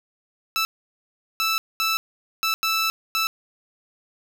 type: tone bursts at uneven times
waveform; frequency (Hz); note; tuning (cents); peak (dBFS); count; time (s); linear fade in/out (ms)
15% pulse; 1318.5; E6; 0; -14; 6; 0.56-0.65 / 1.4-1.58 / 1.8-1.97 / 2.43-2.54 / 2.63-2.9 / 3.15-3.27; 0
effects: none